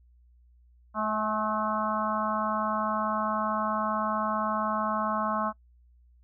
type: harmonic tone with a mistuned harmonic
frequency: 215.5 Hz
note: A3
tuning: 36 cents flat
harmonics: 1 / 3 / 4 / 5 / 6 / 7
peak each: -33 / -33 / -35 / -30 / -33 / -41 dBFS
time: 0.94-5.53 s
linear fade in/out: 50 ms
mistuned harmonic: 4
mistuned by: -23 cents
effects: noise-tail reverb RT60 0.1 s tail -22 dB re dry + added 60 Hz sine -56 dBFS peak until 6.23 s